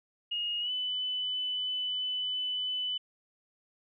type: tone with pitch glide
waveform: sine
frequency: 2864 to 3001 Hz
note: F7 to F#7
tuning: +43 to +24 cents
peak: -30 dBFS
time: 0.31-2.98 s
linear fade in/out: 10 ms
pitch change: +81 cents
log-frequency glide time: 0.6-0.71 s
effects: none